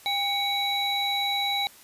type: tone cluster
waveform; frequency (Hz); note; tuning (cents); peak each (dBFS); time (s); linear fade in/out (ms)
triangle; 800 / 2238 / 3910; G5 / C#7 / B7; +35 / +16 / -18; -27 / -30 / -25; 0.06-1.67; 0
effects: white hiss -51 dBFS RMS until 1.83 s + resampled to 32000 Hz